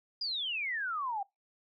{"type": "exponential sweep", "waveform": "sine", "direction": "down", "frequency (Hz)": [4978, 766], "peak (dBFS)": -32, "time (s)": [0.21, 1.23], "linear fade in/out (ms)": 5, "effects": ["noise-tail reverb RT60 0.2 s tail -24 dB re dry"]}